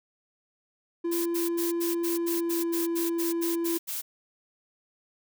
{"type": "tone with pitch glide", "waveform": "triangle", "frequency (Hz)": [340, 336.7], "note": ["F4", "E4"], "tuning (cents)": [-46, 37], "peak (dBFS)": -24, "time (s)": [1.04, 3.78], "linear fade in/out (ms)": 10, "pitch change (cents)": -17, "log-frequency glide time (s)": [2.1, 2.68]}
{"type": "noise bursts", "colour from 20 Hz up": "blue", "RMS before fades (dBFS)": -33, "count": 13, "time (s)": [1.11, 4.02], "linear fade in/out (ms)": 20, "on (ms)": 150, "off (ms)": 80}
{"effects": []}